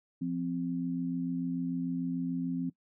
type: tone pair together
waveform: sine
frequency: 173.6 / 260.4 Hz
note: F3 / C4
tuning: -10 / -8 cents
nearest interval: perfect fifth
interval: 702 cents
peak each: -34 / -32 dBFS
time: 0.21-2.7 s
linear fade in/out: 10 ms
effects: noise-tail reverb RT60 0.1 s tail -20 dB re dry